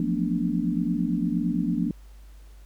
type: tone cluster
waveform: sine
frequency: 172.5 / 181.3 / 222.9 / 244.8 / 291.4 Hz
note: F3 / F#3 / A3 / B3 / D4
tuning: -21 / -35 / +23 / -15 / -13 cents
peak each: -29 dBFS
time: 0-1.91 s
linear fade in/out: 2 ms
effects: added 50 Hz sine -44 dBFS peak until 2.65 s + pink hiss -60 dBFS RMS until 2.65 s